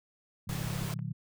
sine chord, Bb augmented, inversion none, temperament equal with one note detuned, 116.54 / 150.7 / 185 Hz, Bb2 / D3 / F#3, 0 / +45 / 0 cents, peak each -37 / -37 / -40 dBFS, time 0.47-1.13 s, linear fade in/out 10 ms
pink noise, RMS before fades -40 dBFS, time 0.49-0.94 s, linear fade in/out 2 ms
click train, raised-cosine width 0.5 ms, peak -37 dBFS, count 3, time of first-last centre 0.65-0.991 s, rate 5.86 Hz
effects none

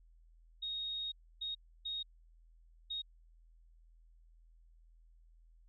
sine tone bursts at uneven times, 3740 Hz, A#7, 5 cents sharp, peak -37 dBFS, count 4, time 0.62-1.12 / 1.41-1.55 / 1.85-2.03 / 2.9-3.02 s, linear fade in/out 10 ms, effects added 41 Hz sine -60 dBFS peak until 5.68 s

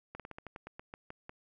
slowing click train, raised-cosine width 0.5 ms, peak -29 dBFS, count 12, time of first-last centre 0.15-1.294 s, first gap 47 ms, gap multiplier 1.15, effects none

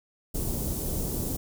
pink band-stop noise, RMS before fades -30 dBFS, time 0.34-1.37 s, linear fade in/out 10 ms, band 410 to 9300 Hz, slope 12 dB/octave, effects none

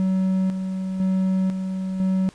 triangle tone with tremolo, 188.5 Hz, F#3, 32 cents sharp, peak -16 dBFS, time 0-2.29 s, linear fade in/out 0 ms, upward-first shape square, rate 1 Hz, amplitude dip 50%, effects pink hiss -51 dBFS RMS until 2.34 s + resampled to 22050 Hz

